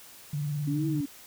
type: tone with vibrato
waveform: sine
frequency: 146.83 Hz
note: D3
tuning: in tune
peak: -28 dBFS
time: 0.33-1.01 s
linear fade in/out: 5 ms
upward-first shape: sine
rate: 19 Hz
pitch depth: 66 cents each way
type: exponential two-way sweep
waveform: sine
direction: up then down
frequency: 277.2 to 326.9 to 277.2 Hz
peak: -28 dBFS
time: 0.67-1.06 s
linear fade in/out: 10 ms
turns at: 0.87 s
effects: white hiss -50 dBFS RMS until 1.26 s